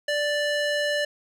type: tone with band-pass filter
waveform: square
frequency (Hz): 587.3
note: D5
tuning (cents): 0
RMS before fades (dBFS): -25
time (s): 0.08-1.05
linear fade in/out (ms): 5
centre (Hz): 2200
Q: 0.63
effects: none